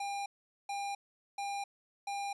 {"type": "tone bursts", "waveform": "square", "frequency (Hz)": 802, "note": "G5", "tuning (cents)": 39, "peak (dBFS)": -36, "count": 4, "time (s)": [0, 2.33], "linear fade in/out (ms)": 5, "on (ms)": 260, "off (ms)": 430, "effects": ["resampled to 22050 Hz"]}